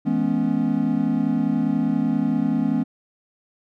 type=chord; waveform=triangle; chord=C# minor seventh; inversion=first; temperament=equal with one note detuned; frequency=164.81 / 212.4 / 246.9 / 277.2 Hz; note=E3 / G#3 / B3 / C#4; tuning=0 / +39 / 0 / 0 cents; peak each=-25 / -22 / -21 / -22 dBFS; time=0.05-2.84 s; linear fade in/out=20 ms; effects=none